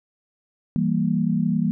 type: chord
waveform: sine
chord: E diminished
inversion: none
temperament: equal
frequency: 164.81 / 196 / 233.1 Hz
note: E3 / G3 / Bb3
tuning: 0 / 0 / 0 cents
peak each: -23 dBFS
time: 0.76-1.71 s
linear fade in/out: 0 ms
effects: none